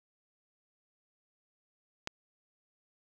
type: click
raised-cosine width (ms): 0.2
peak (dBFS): -17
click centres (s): 2.074
effects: none